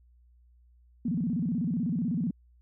sine tone with vibrato, 200.7 Hz, G3, 41 cents sharp, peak -26 dBFS, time 1.05-2.31 s, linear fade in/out 5 ms, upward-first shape square, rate 16 Hz, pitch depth 300 cents each way, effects added 60 Hz sine -57 dBFS peak until 2.61 s

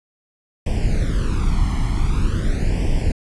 brown noise with flanger, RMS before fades -18 dBFS, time 0.66-3.12 s, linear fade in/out 5 ms, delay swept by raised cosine 0.37 to 0.97 ms, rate 0.45 Hz, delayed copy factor +0.85, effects resampled to 24000 Hz

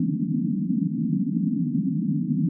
pink band-pass noise, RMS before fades -24 dBFS, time 0-2.49 s, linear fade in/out 5 ms, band 150 to 290 Hz, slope 96 dB/octave, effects none

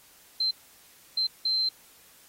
sine tone bursts at uneven times, 4114 Hz, C8, 30 cents flat, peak -23 dBFS, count 3, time 0.4-0.51 / 1.17-1.27 / 1.45-1.69 s, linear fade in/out 5 ms, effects white hiss -56 dBFS RMS until 2.28 s + AAC 48 kbps

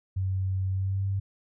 sine tone with pitch glide, 94.8 to 97.69 Hz, F#2 to G2, +43 to -5 cents, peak -25 dBFS, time 0.16-1.2 s, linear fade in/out 10 ms, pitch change +52 cents, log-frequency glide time 0.71-1.05 s, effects none

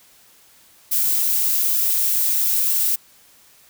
violet noise, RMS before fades -19 dBFS, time 0.91-2.96 s, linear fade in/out 10 ms, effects white hiss -52 dBFS RMS until 3.69 s

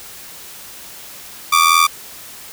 sawtooth ring-modulated tone, 1174.7 Hz, D6, in tune, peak -3 dBFS, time 1.52-1.87 s, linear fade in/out 10 ms, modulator 41.4 Hz, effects white hiss -36 dBFS RMS until 2.52 s

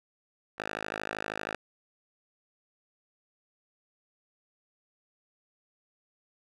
5% pulse tone with band-pass filter, 52.8 Hz, G#1, 29 cents sharp, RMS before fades -37 dBFS, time 0.58-1.56 s, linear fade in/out 10 ms, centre 1500 Hz, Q 1, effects none

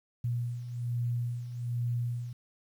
sine beating tone pair, 119.3 / 120.5 Hz, A#2 / B2, +41 / -42 cents, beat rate 1.2 Hz, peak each -37 / -31 dBFS, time 0.24-2.33 s, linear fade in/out 5 ms, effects 10-bit

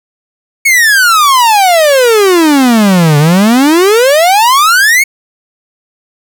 45% pulse exponential two-way sweep, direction down then up, 2235 to 142.7 to 2235 Hz, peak -4 dBFS, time 0.65-5.04 s, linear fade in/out 10 ms, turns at 3.18 s, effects none

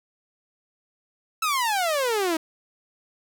sawtooth exponential sweep, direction down, 1333 to 311.1 Hz, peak -18 dBFS, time 1.42-2.37 s, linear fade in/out 5 ms, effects none

